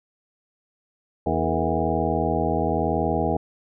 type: harmonic tone with a mistuned harmonic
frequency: 80.8 Hz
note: E2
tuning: 34 cents flat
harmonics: 1 / 2 / 3 / 4 / 5 / 6 / 8 / 9 / 10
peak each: -29 / -29 / -29 / -29 / -29 / -29 / -29 / -29 / -29 dBFS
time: 1.26-3.37 s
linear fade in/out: 5 ms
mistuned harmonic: 5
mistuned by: +85 cents
effects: none